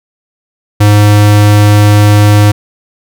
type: tone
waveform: square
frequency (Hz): 104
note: G#2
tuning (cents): +3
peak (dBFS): -3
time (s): 0.8-2.52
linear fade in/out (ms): 10
effects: none